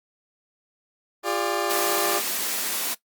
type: chord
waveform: 20% pulse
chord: D diminished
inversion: first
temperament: equal with one note detuned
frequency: 349.2 / 404.6 / 587.3 Hz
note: F4 / Ab4 / D5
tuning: 0 / -45 / 0 cents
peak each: -23 dBFS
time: 1.23-2.22 s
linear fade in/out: 50 ms
type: high-pass noise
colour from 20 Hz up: white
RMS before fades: -27 dBFS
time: 1.69-2.95 s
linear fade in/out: 20 ms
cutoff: 180 Hz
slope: 48 dB/octave
effects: noise-tail reverb RT60 0.1 s tail -17 dB re dry + Opus 48 kbps